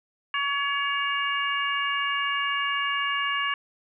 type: harmonic tone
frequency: 564 Hz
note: C#5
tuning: 30 cents sharp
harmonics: 2 / 3 / 4 / 5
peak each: -28 / -29 / -32 / -30 dBFS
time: 0.34-3.54 s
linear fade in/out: 2 ms
effects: none